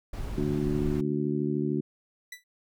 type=noise; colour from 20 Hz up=brown; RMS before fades=-34 dBFS; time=0.13-1.01 s; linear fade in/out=5 ms
type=harmonic tone; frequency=73.42 Hz; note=D2; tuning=in tune; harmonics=2 / 3 / 4 / 5; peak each=-31 / -31 / -31 / -31 dBFS; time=0.37-1.81 s; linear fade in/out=10 ms
type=tone with exponential decay; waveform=sawtooth; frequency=1975.5 Hz; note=B6; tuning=in tune; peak=-32 dBFS; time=2.32-2.44 s; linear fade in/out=5 ms; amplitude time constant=25 ms
effects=none